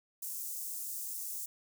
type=high-pass noise; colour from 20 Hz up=white; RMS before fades=-40 dBFS; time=0.22-1.46 s; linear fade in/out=5 ms; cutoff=6600 Hz; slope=24 dB/octave; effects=none